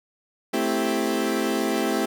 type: chord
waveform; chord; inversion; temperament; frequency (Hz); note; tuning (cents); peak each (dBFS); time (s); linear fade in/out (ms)
30% pulse; A minor seventh; none; equal; 220 / 261.6 / 329.6 / 392; A3 / C4 / E4 / G4; 0 / 0 / 0 / 0; -25; 0.53-2.06; 10
effects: none